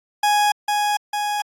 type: tone with echo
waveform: 40% pulse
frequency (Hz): 831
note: G#5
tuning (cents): +1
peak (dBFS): -14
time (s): 0.23-0.52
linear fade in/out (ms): 5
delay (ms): 450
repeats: 2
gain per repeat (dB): -3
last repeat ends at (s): 1.42
effects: low-pass 12000 Hz 12 dB/octave + AAC 64 kbps